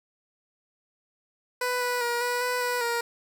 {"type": "tone with pitch steps", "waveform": "15% pulse", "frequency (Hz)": [496.7, 492.1, 476.5, 488.6, 496.2, 490.8, 470.6], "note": ["B4", "B4", "A#4", "B4", "B4", "B4", "A#4"], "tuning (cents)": [10, -6, 38, -19, 8, -11, 16], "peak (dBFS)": -19, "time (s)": [1.61, 3.01], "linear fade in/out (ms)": 5, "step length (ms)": 200, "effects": []}